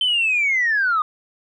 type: linear sweep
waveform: sine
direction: down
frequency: 3100 to 1202 Hz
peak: -15 dBFS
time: 0.01-1.02 s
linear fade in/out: 2 ms
effects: tanh soft clip ceiling -12 dBFS